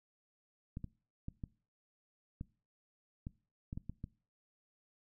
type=clicks; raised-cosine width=5 ms; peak=-29 dBFS; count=10; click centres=0.771 / 0.843 / 1.284 / 1.438 / 2.411 / 3.269 / 3.729 / 3.775 / 3.896 / 4.041 s; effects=noise-tail reverb RT60 0.4 s tail -22 dB re dry